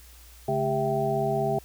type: tone cluster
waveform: sine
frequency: 140.2 / 215.8 / 398.8 / 662 / 778 Hz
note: C#3 / A3 / G4 / E5 / G5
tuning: +20 / -33 / +30 / +7 / -13 cents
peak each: -30 / -34 / -28 / -28 / -30 dBFS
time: 0.48-1.59 s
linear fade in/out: 5 ms
effects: added 60 Hz sine -49 dBFS peak until 1.64 s + white hiss -53 dBFS RMS until 1.64 s